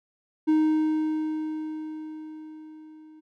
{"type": "tone with level ramp", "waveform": "triangle", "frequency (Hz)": 311.1, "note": "D#4", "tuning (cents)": 0, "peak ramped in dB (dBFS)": [-15, -45], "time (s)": [0.47, 3.21], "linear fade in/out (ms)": 20, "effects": []}